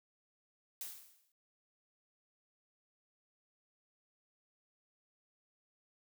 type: noise with exponential decay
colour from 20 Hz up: blue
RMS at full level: -41 dBFS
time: 0.81-1.32 s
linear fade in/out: 2 ms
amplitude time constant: 110 ms
effects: none